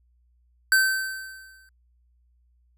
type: tone with exponential decay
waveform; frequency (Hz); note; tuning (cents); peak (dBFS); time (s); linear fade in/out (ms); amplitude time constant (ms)
square; 1544; G6; -27; -15; 0.72-1.69; 1; 210
effects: added 60 Hz sine -60 dBFS peak until 2.77 s